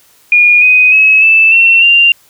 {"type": "tone with pitch steps", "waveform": "sine", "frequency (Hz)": [2435, 2501, 2568, 2637, 2708, 2781], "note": ["D#7", "D#7", "E7", "E7", "E7", "F7"], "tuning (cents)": [-38, 8, -46, 0, 46, -8], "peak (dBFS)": -3, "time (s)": [0.32, 2.12], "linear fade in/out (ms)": 2, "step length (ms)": 300, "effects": ["white hiss -47 dBFS RMS until 2.29 s"]}